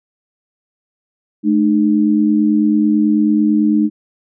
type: tone pair together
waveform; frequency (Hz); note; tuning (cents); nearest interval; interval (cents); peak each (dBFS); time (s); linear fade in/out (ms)
sine; 215.1 / 304.2; A3 / D#4; -39 / -39; tritone; 600; -13; 1.43-3.9; 50
effects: none